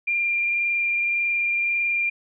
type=tone with frequency modulation; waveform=sine; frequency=2392 Hz; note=D7; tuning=31 cents sharp; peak=-20 dBFS; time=0.07-2.1 s; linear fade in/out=10 ms; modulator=21.8 Hz; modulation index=0.94; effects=none